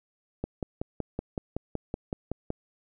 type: click train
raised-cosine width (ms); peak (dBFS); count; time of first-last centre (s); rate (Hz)
2; -17; 12; 0.44-2.504; 5.33
effects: none